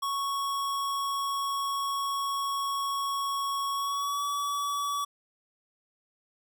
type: tone with pitch glide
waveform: square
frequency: 1108.7 to 1141.8 Hz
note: C#6 to D6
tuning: 0 to -49 cents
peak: -29 dBFS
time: 0.02-5.05 s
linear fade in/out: 10 ms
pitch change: +51 cents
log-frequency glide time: 3.74-4.23 s
effects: none